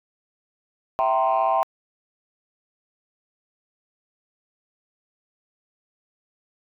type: chord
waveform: sine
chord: C dominant seventh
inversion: first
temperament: equal with one note detuned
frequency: 659.3 / 775.9 / 932.3 / 1046.5 Hz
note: E5 / G5 / Bb5 / C6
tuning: 0 / -18 / 0 / 0 cents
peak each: -22 / -21 / -25 / -23 dBFS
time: 0.99-1.63 s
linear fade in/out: 0 ms
effects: tanh soft clip ceiling -12 dBFS